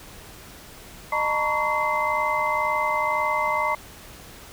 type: tone cluster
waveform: sine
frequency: 610 / 896 / 958 / 1122 / 2068 Hz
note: D#5 / A5 / A#5 / C#6 / C7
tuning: -34 / +31 / +47 / +21 / -21 cents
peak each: -29 / -27 / -28 / -26 / -27 dBFS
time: 1.12-3.75 s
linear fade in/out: 5 ms
effects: pink hiss -44 dBFS RMS until 4.52 s